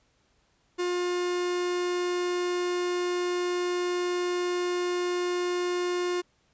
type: tone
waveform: 45% pulse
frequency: 355.9 Hz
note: F4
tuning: 33 cents sharp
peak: -26 dBFS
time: 0.78-6.22 s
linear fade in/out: 20 ms
effects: pink hiss -68 dBFS RMS until 6.53 s + resampled to 16000 Hz